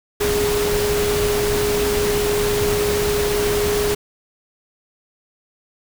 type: tone in noise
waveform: sine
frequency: 413.9 Hz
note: G#4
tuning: 6 cents flat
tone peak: -18 dBFS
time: 0.2-3.95 s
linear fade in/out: 10 ms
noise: pink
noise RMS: -23 dBFS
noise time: 0.2-3.95 s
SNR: +2 dB
effects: none